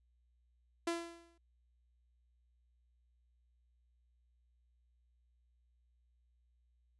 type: tone with exponential decay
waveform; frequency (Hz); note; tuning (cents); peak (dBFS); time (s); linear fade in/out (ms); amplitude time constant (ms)
sawtooth; 338.3; E4; +45; -28; 0.87-1.38; 5; 110
effects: added 60 Hz sine -70 dBFS peak until 6.99 s + resampled to 24000 Hz